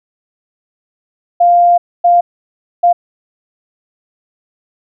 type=tone bursts at uneven times; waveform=sine; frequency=698.5 Hz; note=F5; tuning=in tune; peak=-5 dBFS; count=3; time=1.4-1.78 / 2.04-2.21 / 2.83-2.93 s; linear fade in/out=10 ms; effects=none